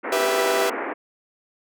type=band-pass noise; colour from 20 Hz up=pink; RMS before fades=-29 dBFS; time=0.03-0.94 s; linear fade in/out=20 ms; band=260 to 2200 Hz; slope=48 dB/octave
type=chord; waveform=sawtooth; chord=E minor; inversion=first; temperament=equal with one note detuned; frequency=392 / 491.3 / 659.3 Hz; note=G4 / B4 / E5; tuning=0 / -9 / 0 cents; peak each=-20 dBFS; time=0.12-0.7 s; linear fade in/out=5 ms
effects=none